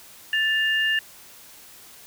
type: tone pair together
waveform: sine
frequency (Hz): 1760 / 2816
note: A6 / F7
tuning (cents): 0 / +14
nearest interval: minor sixth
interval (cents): 814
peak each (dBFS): -21 / -24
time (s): 0.33-0.99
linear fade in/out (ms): 2
effects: white hiss -47 dBFS RMS until 2.06 s